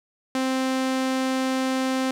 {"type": "tone", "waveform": "sawtooth", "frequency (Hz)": 261.6, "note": "C4", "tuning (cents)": 0, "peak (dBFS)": -18, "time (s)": [0.35, 2.11], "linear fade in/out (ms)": 2, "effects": ["low-pass 9000 Hz 12 dB/octave", "9-bit"]}